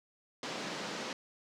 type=band-pass noise; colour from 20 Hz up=pink; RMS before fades=-40 dBFS; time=0.43-1.13 s; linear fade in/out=2 ms; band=190 to 6100 Hz; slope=24 dB/octave; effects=none